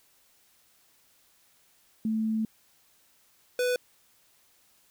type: tone pair in turn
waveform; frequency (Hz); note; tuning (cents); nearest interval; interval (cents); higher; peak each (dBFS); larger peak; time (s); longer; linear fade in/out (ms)
sine / square; 220 / 496; A3 / B4; 0 / +7; octave + major second; 1407; second; -25; neither; 2.05-2.45 / 3.59-3.76; first; 2
effects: white hiss -64 dBFS RMS until 4.9 s